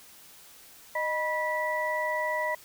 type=tone cluster; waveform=sine; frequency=617 / 974 / 1960 Hz; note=D#5 / B5 / B6; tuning=-15 / -24 / -14 cents; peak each=-31 dBFS; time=0.95-2.55 s; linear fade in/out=5 ms; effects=white hiss -52 dBFS RMS until 2.64 s